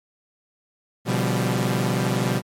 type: chord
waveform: sawtooth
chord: G dominant seventh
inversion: first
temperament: equal with one note detuned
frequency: 123.47 / 143.15 / 174.61 / 196 Hz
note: B2 / D3 / F3 / G3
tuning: 0 / -44 / 0 / 0 cents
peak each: -20 / -24 / -23 / -22 dBFS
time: 1.05-2.42 s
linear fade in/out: 50 ms
effects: MP3 64 kbps